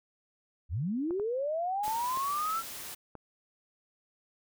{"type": "linear sweep", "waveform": "sine", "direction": "up", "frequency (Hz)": [61.3, 1367], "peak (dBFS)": -29, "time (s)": [0.69, 2.63], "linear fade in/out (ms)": 50}
{"type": "clicks", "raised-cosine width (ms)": 1, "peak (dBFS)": -30, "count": 5, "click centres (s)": [1.108, 1.198, 1.88, 2.173, 3.153]}
{"type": "noise", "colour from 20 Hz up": "white", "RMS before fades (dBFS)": -42, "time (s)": [1.83, 2.95], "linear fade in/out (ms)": 10}
{"effects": []}